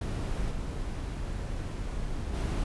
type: noise with level steps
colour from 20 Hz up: brown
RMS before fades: -31 / -34 / -29 dBFS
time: 0.01-2.64 s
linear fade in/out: 5 ms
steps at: 0.5 / 2.33 s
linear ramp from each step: 20 ms
effects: resampled to 24000 Hz